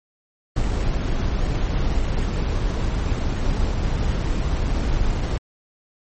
brown noise with sample-and-hold, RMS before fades -21 dBFS, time 0.56-5.38 s, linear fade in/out 5 ms, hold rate 4900 Hz, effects MP3 32 kbps

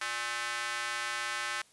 square tone with high-pass filter, 118.3 Hz, A#2, 26 cents sharp, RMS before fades -35 dBFS, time 0.01-1.62 s, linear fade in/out 5 ms, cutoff 1500 Hz, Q 1.7, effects white hiss -62 dBFS RMS until 1.72 s + resampled to 24000 Hz

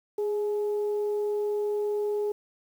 sine tone with frequency modulation, 415.3 Hz, G#4, in tune, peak -25 dBFS, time 0.18-2.32 s, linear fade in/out 5 ms, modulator 433 Hz, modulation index 0.28, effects high-pass 100 Hz 12 dB/octave + 9-bit

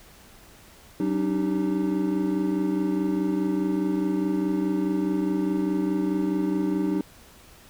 triangle tone cluster, 188.4 / 282 / 306.8 / 391 Hz, F#3 / C#4 / D#4 / G4, +32 / +30 / -24 / -4 cents, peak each -26 / -28 / -23 / -30 dBFS, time 1-7.01 s, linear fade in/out 2 ms, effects pink hiss -51 dBFS RMS until 7.69 s

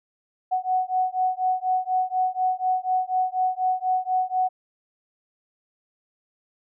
sine beating tone pair, 740 / 744.1 Hz, F#5 / F#5, 0 / +10 cents, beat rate 4.1 Hz, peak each -24 dBFS, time 0.51-4.49 s, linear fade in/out 20 ms, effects none

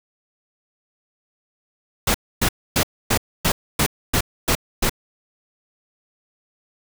pink noise bursts, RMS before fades -18 dBFS, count 9, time 2.07-4.896 s, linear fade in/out 5 ms, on 74 ms, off 270 ms, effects none

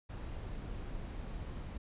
brown noise, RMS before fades -42 dBFS, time 0.09-1.78 s, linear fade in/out 10 ms, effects resampled to 8000 Hz

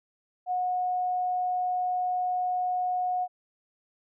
sine tone, 728 Hz, F#5, 28 cents flat, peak -25 dBFS, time 0.46-3.28 s, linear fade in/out 50 ms, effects none

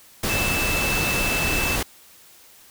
sine tone in noise, 2637 Hz, E7, in tune, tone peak -24 dBFS, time 0.29-1.76 s, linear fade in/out 5 ms, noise pink, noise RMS -24 dBFS, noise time 0.23-1.83 s, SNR -3 dB, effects white hiss -50 dBFS RMS until 2.7 s

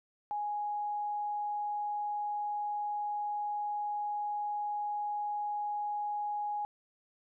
sine tone, 830.6 Hz, G#5, in tune, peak -32 dBFS, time 0.31-6.65 s, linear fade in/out 0 ms, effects none

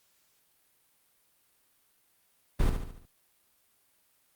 brown noise with echo, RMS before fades -24 dBFS, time 2.59-2.7 s, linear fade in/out 10 ms, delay 72 ms, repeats 5, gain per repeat -6 dB, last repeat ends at 3.06 s, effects white hiss -69 dBFS RMS until 4.35 s + Opus 48 kbps

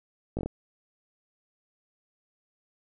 slowing click train, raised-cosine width 2 ms, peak -18 dBFS, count 5, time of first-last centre 0.37-0.46 s, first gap 18 ms, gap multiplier 1.15, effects none

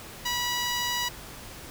10% pulse tone, 974 Hz, B5, 24 cents flat, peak -18 dBFS, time 0.25-1.09 s, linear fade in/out 10 ms, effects pink hiss -43 dBFS RMS until 1.7 s

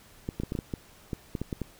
clicks, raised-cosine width 3 ms, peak -18 dBFS, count 12, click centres 0.289 / 0.4 / 0.435 / 0.521 / 0.552 / 0.589 / 0.738 / 1.132 / 1.352 / 1.416 / 1.528 / 1.617 s, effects pink hiss -55 dBFS RMS until 1.79 s

